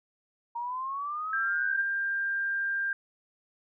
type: exponential sweep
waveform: sine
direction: up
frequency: 932.3 to 1599 Hz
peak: -31 dBFS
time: 0.55-1.82 s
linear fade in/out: 10 ms
type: tone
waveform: sine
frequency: 1593 Hz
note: G6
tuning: 27 cents sharp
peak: -27 dBFS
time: 1.33-2.93 s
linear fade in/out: 2 ms
effects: none